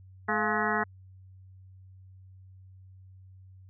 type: harmonic tone with a mistuned harmonic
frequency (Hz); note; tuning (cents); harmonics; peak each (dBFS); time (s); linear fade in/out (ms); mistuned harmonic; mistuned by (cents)
212.7; G#3; +42; 1 / 2 / 3 / 4 / 5 / 6 / 7 / 8 / 9; -34 / -34 / -34 / -34 / -34 / -34 / -34 / -34 / -34; 0.28-0.84; 10; 3; +150
effects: added 94 Hz sine -49 dBFS peak until 3.69 s